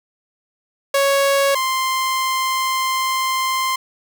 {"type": "tone pair in turn", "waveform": "sawtooth", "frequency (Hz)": [554.4, 1046.6], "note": ["C#5", "C6"], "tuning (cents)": [0, 0], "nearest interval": "major seventh", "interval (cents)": 1100, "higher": "second", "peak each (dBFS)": [-10, -14], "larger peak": "first", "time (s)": [[0.94, 1.55], [1.55, 3.76]], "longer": "second", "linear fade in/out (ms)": 5, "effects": []}